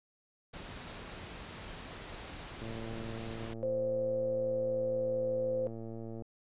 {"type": "noise", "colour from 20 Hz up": "pink", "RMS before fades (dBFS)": -45, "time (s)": [0.53, 3.54], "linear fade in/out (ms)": 10}
{"type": "click train", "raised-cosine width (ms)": 2, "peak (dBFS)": -31, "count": 408, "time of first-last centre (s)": [2.62, 6.222], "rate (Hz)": 113}
{"type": "tone with pitch glide", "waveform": "sine", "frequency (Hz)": [523.3, 518.5], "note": ["C5", "C5"], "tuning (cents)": [0, -16], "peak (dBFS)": -30, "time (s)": [3.63, 5.67], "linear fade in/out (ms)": 0, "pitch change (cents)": -16, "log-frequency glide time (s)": [4.19, 5.27]}
{"effects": ["resampled to 8000 Hz"]}